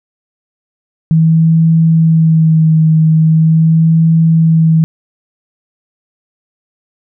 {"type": "tone with vibrato", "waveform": "sine", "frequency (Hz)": 160.7, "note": "E3", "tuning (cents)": -44, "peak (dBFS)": -5, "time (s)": [1.11, 4.84], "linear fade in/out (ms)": 0, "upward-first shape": "sine", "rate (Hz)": 0.41, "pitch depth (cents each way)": 24, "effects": []}